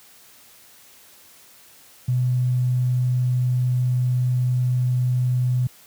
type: tone with tanh clipping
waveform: triangle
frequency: 125.3 Hz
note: B2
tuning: 25 cents sharp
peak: -17 dBFS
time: 2.08-5.67 s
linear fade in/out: 5 ms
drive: 3 dB
effects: white hiss -50 dBFS RMS until 5.86 s + high-pass 60 Hz 12 dB/octave